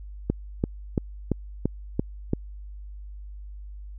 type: click train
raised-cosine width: 3 ms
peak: -9 dBFS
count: 7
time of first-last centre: 0.3-2.334 s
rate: 2.95 Hz
effects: added 50 Hz sine -37 dBFS peak until 3.98 s